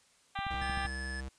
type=harmonic tone; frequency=395.1 Hz; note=G4; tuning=14 cents sharp; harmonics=2 / 3 / 4 / 5 / 6 / 7 / 8 / 9 / 10; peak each=-37 / -41 / -43 / -45 / -47 / -48 / -49 / -50 / -51 dBFS; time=0.35-0.87 s; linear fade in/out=10 ms
type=click train; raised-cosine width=5 ms; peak=-30 dBFS; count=7; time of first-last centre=0.39-0.852 s; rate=13 Hz
type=tone; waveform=square; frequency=66 Hz; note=C2; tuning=16 cents sharp; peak=-39 dBFS; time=0.5-1.29 s; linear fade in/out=10 ms
type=tone with vibrato; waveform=square; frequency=1724 Hz; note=A6; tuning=36 cents flat; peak=-40 dBFS; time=0.61-1.21 s; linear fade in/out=10 ms; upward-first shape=sine; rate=19 Hz; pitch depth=13 cents each way
effects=white hiss -66 dBFS RMS until 1.38 s + resampled to 22050 Hz